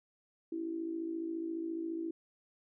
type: tone with amplitude modulation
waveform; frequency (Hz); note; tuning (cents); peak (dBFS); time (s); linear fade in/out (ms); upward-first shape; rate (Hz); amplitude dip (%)
sine; 329.6; E4; 0; -32; 0.52-2.11; 5; sine; 54.5; 65
effects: none